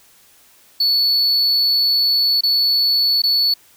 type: tone with dropouts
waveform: triangle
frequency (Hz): 4435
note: C#8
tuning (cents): 0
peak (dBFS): -12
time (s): 0.8-3.54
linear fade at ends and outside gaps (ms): 5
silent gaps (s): 2.409-2.434 / 3.22-3.236
effects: white hiss -51 dBFS RMS until 3.76 s